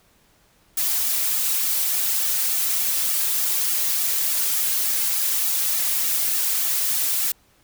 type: noise with flanger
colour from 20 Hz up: blue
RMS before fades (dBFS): -22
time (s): 0.77-7.32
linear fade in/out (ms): 5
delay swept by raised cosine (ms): 1.9 to 4.1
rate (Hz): 3.4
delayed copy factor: -0.85
effects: pink hiss -59 dBFS RMS until 7.63 s